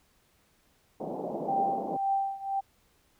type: band-pass noise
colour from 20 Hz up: white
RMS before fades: -35 dBFS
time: 1-1.97 s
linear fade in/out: 5 ms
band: 160 to 790 Hz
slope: 48 dB/octave
type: tone with tremolo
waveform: sine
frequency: 784 Hz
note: G5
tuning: in tune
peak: -23 dBFS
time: 1.47-2.61 s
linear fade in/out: 20 ms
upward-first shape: triangle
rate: 1.9 Hz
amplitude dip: 90%
effects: pink hiss -67 dBFS RMS until 3.19 s